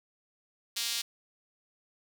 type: tone with high-pass filter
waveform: sawtooth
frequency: 233.1 Hz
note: A#3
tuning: in tune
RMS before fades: -33 dBFS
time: 0.76-1.02 s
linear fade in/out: 10 ms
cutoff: 3900 Hz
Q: 1.5
effects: none